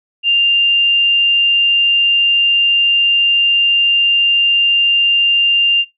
sine tone, 2794 Hz, F7, in tune, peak -9 dBFS, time 0.23-5.85 s, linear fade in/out 50 ms, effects noise-tail reverb RT60 0.2 s tail -23 dB re dry

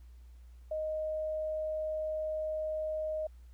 sine tone, 622.3 Hz, D#5, in tune, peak -32 dBFS, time 0.71-3.27 s, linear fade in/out 5 ms, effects added 60 Hz sine -50 dBFS peak until 3.53 s + pink hiss -72 dBFS RMS until 3.53 s

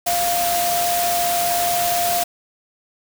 sine tone in noise, 698.5 Hz, F5, in tune, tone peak -19 dBFS, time 0.06-2.24 s, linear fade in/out 10 ms, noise white, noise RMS -23 dBFS, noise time 0.06-2.24 s, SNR +1 dB, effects none

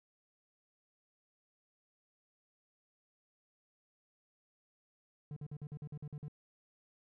triangle tone bursts, 147.6 Hz, D3, 9 cents sharp, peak -39 dBFS, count 10, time 5.31-6.282 s, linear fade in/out 2 ms, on 54 ms, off 48 ms, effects none

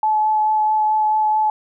sine tone with vibrato, 860 Hz, A5, 40 cents flat, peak -14 dBFS, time 0.03-1.5 s, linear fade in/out 2 ms, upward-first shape sine, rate 4.6 Hz, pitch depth 10 cents each way, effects none

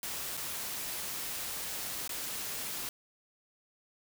white noise with dropouts, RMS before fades -38 dBFS, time 0.03-2.89 s, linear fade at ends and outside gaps 1 ms, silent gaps 0.37-0.374 / 2.077-2.093 s, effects none

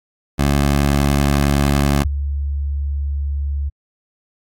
15% pulse / sine tone pair in turn, 70.8 / 70.8 Hz, C#2 / C#2, +37 / +37 cents, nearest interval unison, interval 0 cents, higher neither, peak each -7 / -18 dBFS, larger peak first, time 0.38-2.04 / 2.04-3.7 s, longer neither, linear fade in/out 20 ms, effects AAC 48 kbps

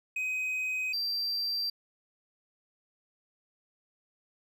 triangle tone pair in turn, 2517 / 4704 Hz, D#7 / D8, +19 / +2 cents, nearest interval major seventh, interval 1083 cents, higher second, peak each -28 dBFS, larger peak neither, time 0.16-0.93 / 0.93-1.7 s, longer neither, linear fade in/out 5 ms, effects none

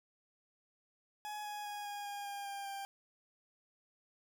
40% pulse tone with pitch steps, 841 / 833.7 / 826.6 / 819.4 / 812.4 / 805.3 / 798.4 / 791.5 Hz, G#5 / G#5 / G#5 / G#5 / G#5 / G5 / G5 / G5, +22 / +6 / -8 / -24 / -38 / +46 / +32 / +17 cents, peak -40 dBFS, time 1.25-2.85 s, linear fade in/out 0 ms, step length 200 ms, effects none

